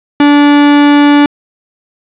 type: tone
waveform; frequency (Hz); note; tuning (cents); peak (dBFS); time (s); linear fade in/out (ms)
45% pulse; 290; D4; -22; -3; 0.2-1.26; 2
effects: resampled to 8000 Hz + 7-bit